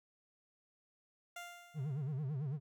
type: tone with exponential decay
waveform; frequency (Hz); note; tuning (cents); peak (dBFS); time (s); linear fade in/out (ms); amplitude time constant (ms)
15% pulse; 698; F5; -1; -37; 1.36-2.24; 5; 190
type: tone with vibrato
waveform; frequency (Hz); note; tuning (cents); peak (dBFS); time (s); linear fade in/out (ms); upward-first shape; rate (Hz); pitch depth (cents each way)
triangle; 141.5; C#3; +36; -34; 1.74-2.6; 50; sine; 9; 180
effects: none